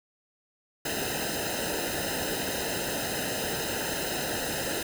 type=noise with comb filter; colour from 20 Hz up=pink; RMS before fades=-31 dBFS; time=0.85-4.83 s; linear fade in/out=5 ms; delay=0.88 ms; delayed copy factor=-0.95; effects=none